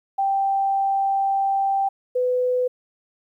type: tone pair in turn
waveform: sine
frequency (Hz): 784 / 500.5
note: G5 / B4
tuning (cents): 0 / +23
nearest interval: minor sixth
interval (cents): 777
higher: first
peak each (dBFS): -18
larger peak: neither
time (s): 0.18-1.89 / 2.15-2.68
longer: first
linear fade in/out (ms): 10
effects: 10-bit

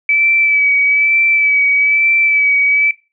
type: tone with vibrato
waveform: sine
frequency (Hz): 2300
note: D7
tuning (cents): -37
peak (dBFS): -9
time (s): 0.09-2.91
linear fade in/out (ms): 2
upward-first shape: sine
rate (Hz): 1.1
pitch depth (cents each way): 28
effects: noise-tail reverb RT60 0.3 s tail -22 dB re dry

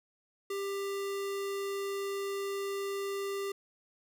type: tone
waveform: square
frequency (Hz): 396.2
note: G4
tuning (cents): +18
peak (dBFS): -34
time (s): 0.5-3.52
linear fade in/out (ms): 5
effects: none

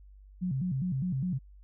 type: tone with vibrato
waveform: sine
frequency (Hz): 155.56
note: D#3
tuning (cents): 0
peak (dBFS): -28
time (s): 0.41-1.39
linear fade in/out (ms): 20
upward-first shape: square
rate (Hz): 4.9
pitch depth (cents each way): 270
effects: added 49 Hz sine -50 dBFS peak until 1.63 s

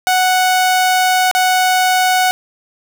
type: tone with dropouts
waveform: sawtooth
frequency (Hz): 740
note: F#5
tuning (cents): 0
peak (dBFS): -7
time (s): 0.07-2.31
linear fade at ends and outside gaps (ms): 0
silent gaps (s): 1.313-1.35
effects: 8-bit

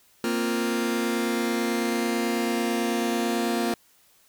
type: chord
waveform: sawtooth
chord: Bb suspended second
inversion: none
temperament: just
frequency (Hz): 233.1 / 262.2 / 349.6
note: Bb3 / C4 / F4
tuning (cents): 0 / +4 / +2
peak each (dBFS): -22 / -27 / -24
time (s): 0.24-3.74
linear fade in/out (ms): 2
effects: white hiss -60 dBFS RMS until 4.28 s

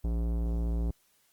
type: tone with tanh clipping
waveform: sine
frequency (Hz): 57.3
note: A#1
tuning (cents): -29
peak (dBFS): -29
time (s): 0.04-0.91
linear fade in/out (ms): 5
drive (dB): 18
effects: white hiss -68 dBFS RMS until 1.32 s + Opus 24 kbps

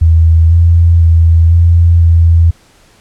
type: tone with pitch steps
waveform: sine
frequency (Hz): 81.6 / 84.3 / 82.6 / 84.7 / 83.4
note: E2 / E2 / E2 / E2 / E2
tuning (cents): -17 / +39 / +4 / +48 / +21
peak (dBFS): -3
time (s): 0.01-2.51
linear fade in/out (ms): 10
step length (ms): 500
effects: pink hiss -46 dBFS RMS until 3 s + low-pass 10000 Hz 12 dB/octave

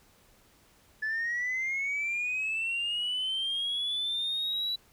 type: linear sweep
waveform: sine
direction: up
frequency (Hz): 1722 to 3951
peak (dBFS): -27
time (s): 1.02-4.76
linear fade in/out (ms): 10
effects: tanh soft clip ceiling -26 dBFS + pink hiss -62 dBFS RMS until 4.92 s

